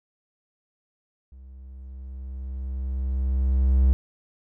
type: tone with level ramp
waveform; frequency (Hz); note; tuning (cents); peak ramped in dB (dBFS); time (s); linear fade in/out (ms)
triangle; 65.3; C2; -3; -41 to -12; 1.32-3.93; 0
effects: none